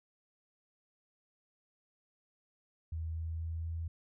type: tone with pitch steps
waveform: sine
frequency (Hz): 80.9 / 81.42 / 81.93 / 82.46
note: E2 / E2 / E2 / E2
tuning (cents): -32 / -21 / -10 / +1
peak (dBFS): -35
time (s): 2.92-3.88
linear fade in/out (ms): 5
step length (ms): 240
effects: none